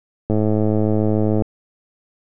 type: click train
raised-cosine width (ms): 2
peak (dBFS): -6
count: 121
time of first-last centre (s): 0.3-1.421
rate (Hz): 107
effects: none